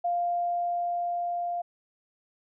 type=tone with level ramp; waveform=sine; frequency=698.5 Hz; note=F5; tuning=in tune; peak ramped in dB=-24 to -28 dBFS; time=0.04-1.62 s; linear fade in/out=10 ms; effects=none